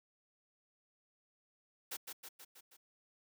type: noise with echo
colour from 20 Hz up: white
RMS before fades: -42 dBFS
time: 1.91-1.97 s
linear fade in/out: 10 ms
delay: 160 ms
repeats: 5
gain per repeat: -4 dB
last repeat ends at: 2.77 s
effects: high-pass 200 Hz 12 dB/octave